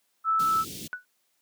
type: tone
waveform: sine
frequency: 1314 Hz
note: E6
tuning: 6 cents flat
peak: -21 dBFS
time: 0.24-0.65 s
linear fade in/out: 50 ms
type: band-stop noise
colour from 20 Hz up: pink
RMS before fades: -37 dBFS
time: 0.39-0.88 s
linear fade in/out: 10 ms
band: 380 to 3000 Hz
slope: 24 dB/octave
type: tone with exponential decay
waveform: sine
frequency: 1480 Hz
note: F#6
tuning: in tune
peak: -27 dBFS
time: 0.93-1.05 s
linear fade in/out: 0 ms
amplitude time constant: 26 ms
effects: white hiss -72 dBFS RMS until 1.41 s + high-pass 150 Hz 12 dB/octave